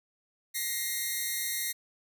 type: tone pair together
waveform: 5% pulse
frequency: 1892 / 2105 Hz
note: A#6 / C7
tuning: +25 / +10 cents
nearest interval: major second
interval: 185 cents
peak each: -23 dBFS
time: 0.54-1.73 s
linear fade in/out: 20 ms
effects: none